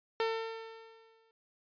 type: tone with exponential decay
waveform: sawtooth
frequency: 450.2 Hz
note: A4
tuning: 40 cents sharp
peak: -24 dBFS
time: 0.2-1.31 s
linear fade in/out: 1 ms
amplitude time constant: 240 ms
effects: resampled to 11025 Hz